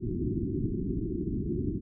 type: low-pass noise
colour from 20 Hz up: white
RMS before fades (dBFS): -31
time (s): 0-1.81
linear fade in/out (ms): 50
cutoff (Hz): 380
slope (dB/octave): 96
effects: none